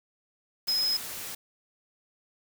sine tone in noise, 5110 Hz, D#8, 45 cents sharp, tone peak -24 dBFS, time 0.68-0.97 s, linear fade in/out 5 ms, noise white, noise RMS -38 dBFS, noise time 0.67-1.35 s, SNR +11 dB, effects none

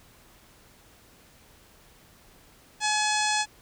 harmonic tone, 849 Hz, G#5, 38 cents sharp, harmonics 1 / 2 / 3 / 4 / 5 / 6 / 7 / 8 / 9 / 10, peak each -27 / -30 / -32 / -33 / -34 / -35 / -35 / -36 / -37 / -37 dBFS, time 2.8-3.46 s, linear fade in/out 50 ms, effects pink hiss -56 dBFS RMS until 3.61 s

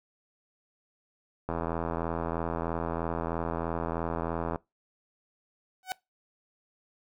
click train, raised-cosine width 1 ms, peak -17 dBFS, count 256, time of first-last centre 1.49-4.559 s, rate 83.1 Hz
sawtooth tone with exponential growth, 749 Hz, F#5, 21 cents sharp, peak -23 dBFS, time 5.83-5.92 s, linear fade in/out 0 ms, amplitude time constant 19 ms
effects noise-tail reverb RT60 0.2 s tail -22 dB re dry

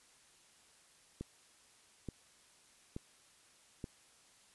click train, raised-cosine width 3 ms, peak -28 dBFS, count 4, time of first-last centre 1.21-3.842 s, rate 1.14 Hz, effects white hiss -65 dBFS RMS until 4.54 s + resampled to 24000 Hz

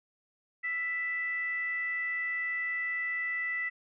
sine tone with frequency modulation, 1981 Hz, B6, 5 cents sharp, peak -30 dBFS, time 0.63-3.7 s, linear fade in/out 20 ms, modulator 653 Hz, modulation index 0.31, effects none

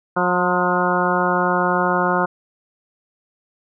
harmonic tone with a mistuned harmonic, 179.7 Hz, F3, 50 cents sharp, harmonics 1 / 2 / 3 / 4 / 5 / 6 / 7 / 8, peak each -24 / -24 / -24 / -24 / -24 / -24 / -24 / -24 dBFS, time 0.16-2.26 s, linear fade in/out 10 ms, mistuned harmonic 6, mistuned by -44 cents, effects none

